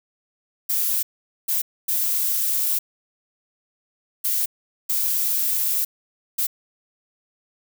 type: noise bursts at uneven times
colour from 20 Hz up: violet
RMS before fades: -22 dBFS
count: 6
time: 0.69-1.03 / 1.48-1.62 / 1.88-2.79 / 4.24-4.46 / 4.89-5.85 / 6.38-6.47 s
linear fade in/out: 10 ms
effects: none